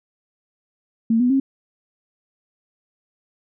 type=tone with pitch steps; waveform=sine; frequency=226.7 / 247.2 / 269.6 Hz; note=A#3 / B3 / C#4; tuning=-48 / +2 / -48 cents; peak=-14 dBFS; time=1.1-1.4 s; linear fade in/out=5 ms; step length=100 ms; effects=none